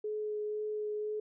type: tone with vibrato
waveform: sine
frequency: 423.8 Hz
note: G#4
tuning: 35 cents sharp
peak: -33 dBFS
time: 0.04-1.2 s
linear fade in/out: 5 ms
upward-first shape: sine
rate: 2 Hz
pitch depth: 10 cents each way
effects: none